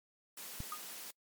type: high-pass noise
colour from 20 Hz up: white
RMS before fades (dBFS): -47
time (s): 0.37-1.11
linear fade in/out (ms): 5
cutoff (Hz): 160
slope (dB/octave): 96
type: click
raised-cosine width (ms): 5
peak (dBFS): -29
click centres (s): 0.604
type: tone with exponential decay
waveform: sine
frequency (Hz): 1234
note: D#6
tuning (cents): -15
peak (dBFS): -35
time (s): 0.72-0.82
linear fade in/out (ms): 2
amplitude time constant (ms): 21
effects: noise-tail reverb RT60 0.1 s tail -24 dB re dry + MP3 96 kbps